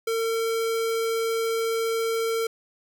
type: tone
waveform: square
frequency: 453.6 Hz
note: A#4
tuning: 47 cents flat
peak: -24 dBFS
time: 0.07-2.47 s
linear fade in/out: 5 ms
effects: none